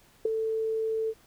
sine tone with ADSR envelope, 443.3 Hz, A4, 13 cents sharp, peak -18 dBFS, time 0.25-1.14 s, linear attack 6 ms, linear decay 6 ms, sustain -8 dB, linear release 48 ms, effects pink hiss -60 dBFS RMS until 1.26 s

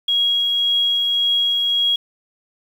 sine tone with tremolo, 3300 Hz, G#7, 12 cents flat, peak -14 dBFS, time 0.08-1.96 s, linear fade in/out 5 ms, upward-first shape triangle, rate 1.8 Hz, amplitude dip 25%, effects 7-bit

